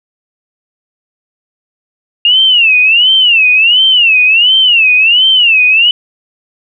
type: tone with vibrato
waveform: sine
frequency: 2783 Hz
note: F7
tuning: 7 cents flat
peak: -4 dBFS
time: 2.25-5.91 s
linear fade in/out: 2 ms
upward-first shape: sine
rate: 1.4 Hz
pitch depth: 200 cents each way
effects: none